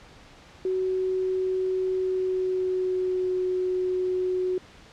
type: tone with pitch glide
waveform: sine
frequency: 373.6 to 367.8 Hz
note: F#4 to F#4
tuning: +17 to -10 cents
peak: -23 dBFS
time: 0.65-4.58 s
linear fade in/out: 2 ms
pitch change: -27 cents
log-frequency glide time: 1.95-3.39 s
effects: pink hiss -50 dBFS RMS until 4.92 s + low-pass 5000 Hz 12 dB/octave

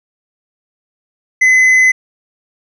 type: tone with tanh clipping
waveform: triangle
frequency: 2030 Hz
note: B6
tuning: 47 cents sharp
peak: -7 dBFS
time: 1.41-1.92 s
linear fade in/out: 10 ms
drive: 9 dB
effects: none

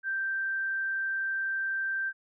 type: tone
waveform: sine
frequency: 1568 Hz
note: G6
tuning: in tune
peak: -28 dBFS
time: 0.03-2.13 s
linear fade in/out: 50 ms
effects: none

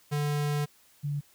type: tone pair in turn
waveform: square / sine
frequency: 146.83 / 144.47 Hz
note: D3 / D3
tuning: 0 / -28 cents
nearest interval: unison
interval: 28 cents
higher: first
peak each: -27 / -28 dBFS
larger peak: first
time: 0.11-0.66 / 1.03-1.21 s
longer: first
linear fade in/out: 20 ms
effects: white hiss -61 dBFS RMS until 1.34 s

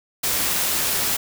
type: noise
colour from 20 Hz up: white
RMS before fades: -22 dBFS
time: 0.23-1.17 s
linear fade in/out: 10 ms
effects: none

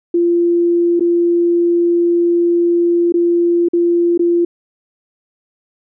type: tone with dropouts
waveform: sine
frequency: 344.4 Hz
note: F4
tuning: 24 cents flat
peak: -10 dBFS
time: 0.14-4.45 s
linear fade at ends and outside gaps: 5 ms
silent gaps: 0.996-1.006 / 3.123-3.14 / 3.686-3.733 / 4.177-4.193 s
effects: none

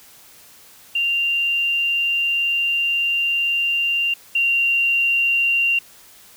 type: tone pair in turn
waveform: sine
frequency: 2781 / 2767 Hz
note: F7 / F7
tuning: -8 / -17 cents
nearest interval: unison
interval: 9 cents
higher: first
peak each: -17 / -15 dBFS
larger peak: second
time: 0.95-4.14 / 4.35-5.79 s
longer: first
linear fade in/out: 5 ms
effects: white hiss -47 dBFS RMS until 6.36 s

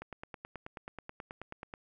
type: click train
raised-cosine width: 0.5 ms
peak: -27 dBFS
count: 17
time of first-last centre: 0.02-1.739 s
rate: 9.31 Hz
effects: none

